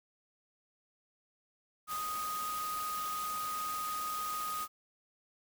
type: tone in noise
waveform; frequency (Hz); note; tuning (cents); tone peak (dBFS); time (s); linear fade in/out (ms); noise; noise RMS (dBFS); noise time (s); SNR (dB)
sine; 1244.5; D#6; 0; -35; 1.87-4.68; 50; white; -43; 1.87-4.68; +5
effects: none